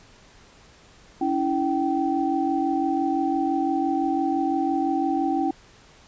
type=tone cluster; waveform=sine; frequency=282.3 / 328.2 / 773 Hz; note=C#4 / E4 / G5; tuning=+32 / -8 / -24 cents; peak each=-25 dBFS; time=1.21-5.51 s; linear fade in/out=5 ms; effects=pink hiss -52 dBFS RMS until 6.07 s + resampled to 16000 Hz